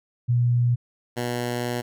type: tone pair in turn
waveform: sine / 10% pulse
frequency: 121 / 121.62 Hz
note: B2 / B2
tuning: -35 / -26 cents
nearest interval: unison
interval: 9 cents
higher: second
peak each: -17 dBFS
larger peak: neither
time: 0.28-0.76 / 1.16-1.82 s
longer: second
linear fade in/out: 20 ms
effects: none